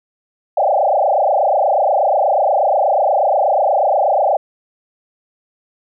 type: tone with frequency modulation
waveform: sine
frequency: 686 Hz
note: F5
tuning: 31 cents flat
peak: -11 dBFS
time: 0.57-4.37 s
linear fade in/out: 5 ms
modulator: 28.3 Hz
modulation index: 4.5
effects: none